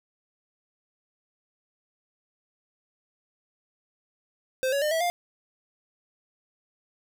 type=tone with pitch steps; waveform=square; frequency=520 / 560.6 / 604.3 / 651.4 / 702.2 Hz; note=C5 / C#5 / D5 / E5 / F5; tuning=-11 / +19 / +49 / -21 / +9 cents; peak=-24 dBFS; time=4.63-5.1 s; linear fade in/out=0 ms; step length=94 ms; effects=none